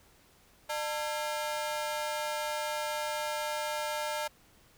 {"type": "ring-modulated tone", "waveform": "sawtooth", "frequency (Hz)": 750, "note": "F#5", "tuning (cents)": 23, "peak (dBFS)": -25, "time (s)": [0.69, 4.28], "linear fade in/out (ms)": 10, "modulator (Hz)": 148, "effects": ["pink hiss -62 dBFS RMS until 4.77 s"]}